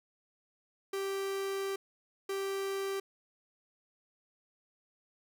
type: tone bursts at uneven times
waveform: 45% pulse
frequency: 390.8 Hz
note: G4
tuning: 5 cents flat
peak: -33 dBFS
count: 2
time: 0.93-1.76 / 2.29-3 s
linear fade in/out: 5 ms
effects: none